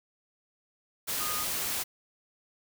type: tone in noise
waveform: sine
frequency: 1233 Hz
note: D#6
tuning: 16 cents flat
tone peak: -36 dBFS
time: 1.19-1.45 s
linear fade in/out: 20 ms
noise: white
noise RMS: -32 dBFS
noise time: 1.07-1.84 s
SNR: -7 dB
effects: none